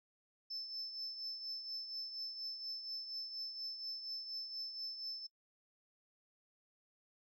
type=tone with tremolo; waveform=sine; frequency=5274 Hz; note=E8; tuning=in tune; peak=-38 dBFS; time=0.5-5.27 s; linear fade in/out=10 ms; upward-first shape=triangle; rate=4.2 Hz; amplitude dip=65%; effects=noise-tail reverb RT60 0.1 s tail -23 dB re dry + tanh soft clip ceiling -37 dBFS